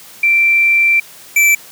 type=tone pair in turn; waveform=sine / square; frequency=2349 / 2330 Hz; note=D7 / D7; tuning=0 / -14 cents; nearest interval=unison; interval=14 cents; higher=first; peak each=-8 dBFS; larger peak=neither; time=0.23-1 / 1.36-1.55 s; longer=first; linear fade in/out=5 ms; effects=white hiss -38 dBFS RMS until 1.71 s + high-pass 100 Hz 12 dB/octave